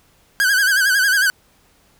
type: tone with vibrato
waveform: 45% pulse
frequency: 1568 Hz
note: G6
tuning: in tune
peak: -13 dBFS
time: 0.4-1.3 s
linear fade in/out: 0 ms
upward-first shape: sine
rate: 11 Hz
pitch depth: 96 cents each way
effects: pink hiss -56 dBFS RMS until 1.99 s